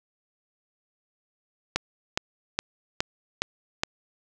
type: click train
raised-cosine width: 0.2 ms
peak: -6 dBFS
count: 6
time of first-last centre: 1.76-3.835 s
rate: 2.41 Hz
effects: none